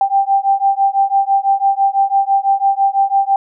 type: beating tone pair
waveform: sine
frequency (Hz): 784 / 790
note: G5 / G5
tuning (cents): 0 / +13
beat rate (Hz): 6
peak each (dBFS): -14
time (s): 0.01-3.36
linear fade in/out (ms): 2
effects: none